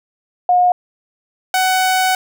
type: tone pair in turn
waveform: sine / sawtooth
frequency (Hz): 719 / 747.9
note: F#5 / F#5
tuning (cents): -50 / +18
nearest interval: minor second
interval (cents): 68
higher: second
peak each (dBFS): -9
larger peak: neither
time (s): 0.49-0.72 / 1.54-2.15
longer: second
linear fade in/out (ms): 2
effects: none